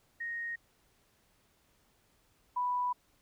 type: tone pair in turn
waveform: sine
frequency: 1864.7 / 987.8 Hz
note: A#6 / B5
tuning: 0 / 0 cents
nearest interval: major seventh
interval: 1100 cents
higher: first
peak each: -35 / -29 dBFS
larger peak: second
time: 0.2-0.56 / 2.56-2.93 s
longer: second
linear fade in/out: 10 ms
effects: pink hiss -70 dBFS RMS until 3.21 s